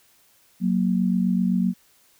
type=tone pair together; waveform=sine; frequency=185.3 / 233.1 Hz; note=F#3 / A#3; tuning=+3 / 0 cents; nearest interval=major third; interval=397 cents; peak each=-20 / -23 dBFS; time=0.6-1.74 s; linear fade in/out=50 ms; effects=white hiss -59 dBFS RMS until 2.19 s